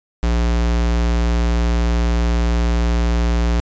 square tone, 58.4 Hz, A#1, 4 cents sharp, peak -15 dBFS, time 0.23-3.6 s, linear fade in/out 0 ms, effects resampled to 16000 Hz

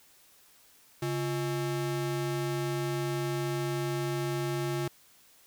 square ring-modulated tone, 243.7 Hz, B3, 23 cents flat, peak -27 dBFS, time 1.02-4.88 s, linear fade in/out 5 ms, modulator 105 Hz, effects white hiss -60 dBFS RMS until 5.46 s

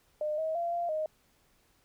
sine tone with pitch steps, 606 / 636 / 685 / 691 / 622 Hz, D#5 / D#5 / F5 / F5 / D#5, -46 / +38 / -34 / -19 / -1 cents, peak -29 dBFS, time 0.21-1.06 s, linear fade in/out 2 ms, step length 170 ms, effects pink hiss -68 dBFS RMS until 1.84 s

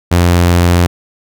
sawtooth tone, 87.31 Hz, F2, in tune, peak -3 dBFS, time 0.11-0.87 s, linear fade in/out 10 ms, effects none

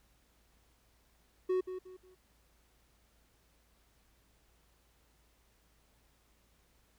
triangle tone with echo, 370 Hz, F#4, in tune, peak -26 dBFS, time 1.49-1.61 s, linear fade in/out 10 ms, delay 180 ms, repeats 3, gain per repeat -10 dB, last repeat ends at 2.15 s, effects added 56 Hz sine -70 dBFS peak until 6.98 s + pink hiss -71 dBFS RMS until 6.98 s

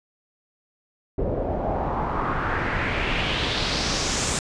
pink noise with low-pass filter sweep, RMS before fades -25 dBFS, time 1.18-4.39 s, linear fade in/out 2 ms, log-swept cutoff 470 to 8200 Hz, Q 2.5, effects resampled to 22050 Hz

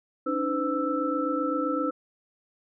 sine tone cluster, 282.2 / 309.9 / 508 / 1321 Hz, C#4 / D#4 / B4 / E6, +31 / -7 / +49 / +3 cents, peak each -30 dBFS, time 0.26-1.91 s, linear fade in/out 10 ms, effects none

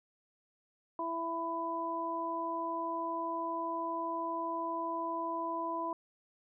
harmonic tone, 332.5 Hz, E4, 15 cents sharp, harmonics 1 / 2 / 3, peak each -40 / -40 / -35 dBFS, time 0.99-5.93 s, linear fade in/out 2 ms, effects none

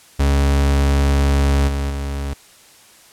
40% pulse tone with level steps, 69.8 Hz, C#2, 13 cents sharp, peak -12 / -18 / -21 dBFS, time 0.19-2.34 s, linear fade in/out 10 ms, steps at 1.67 / 1.89 s, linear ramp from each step 20 ms, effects white hiss -47 dBFS RMS until 3.12 s + low-pass 11000 Hz 12 dB/octave

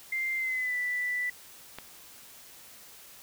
sine tone with pitch glide, 2093 to 1977.8 Hz, C7 to B6, 0 to +2 cents, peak -28 dBFS, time 0.12-1.3 s, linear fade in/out 5 ms, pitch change -98 cents, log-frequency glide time 0.36-0.76 s
click, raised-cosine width 0.3 ms, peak -23 dBFS, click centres 1.786 s
effects white hiss -51 dBFS RMS until 3.22 s

